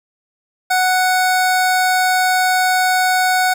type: tone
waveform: 25% pulse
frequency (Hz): 740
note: F#5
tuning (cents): 0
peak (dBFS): -9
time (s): 0.7-3.54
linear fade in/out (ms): 10
effects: 8-bit